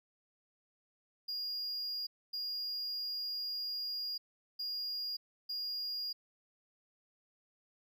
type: tone bursts at uneven times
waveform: triangle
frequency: 4843 Hz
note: D#8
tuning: 48 cents flat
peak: -35 dBFS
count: 4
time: 1.28-2.07 / 2.33-4.18 / 4.59-5.17 / 5.49-6.13 s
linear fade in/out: 10 ms
effects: none